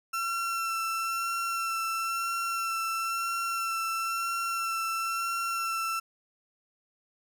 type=tone with vibrato; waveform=35% pulse; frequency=1349 Hz; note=E6; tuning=40 cents sharp; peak=-27 dBFS; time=0.13-6 s; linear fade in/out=10 ms; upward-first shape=sine; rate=1 Hz; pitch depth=17 cents each way; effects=none